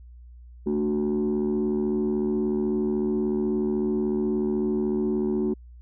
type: chord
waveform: sine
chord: D major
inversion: second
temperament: equal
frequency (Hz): 220 / 293.7 / 370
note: A3 / D4 / F#4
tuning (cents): 0 / 0 / 0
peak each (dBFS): -24 / -28 / -24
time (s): 0.66-5.54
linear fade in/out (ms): 10
effects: tanh soft clip ceiling -18 dBFS + added 60 Hz sine -43 dBFS peak until 5.81 s